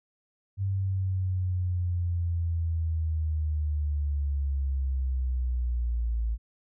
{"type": "linear sweep", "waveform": "sine", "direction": "down", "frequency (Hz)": [98, 55.5], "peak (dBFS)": -25, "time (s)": [0.57, 6.38], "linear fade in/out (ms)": 50, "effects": []}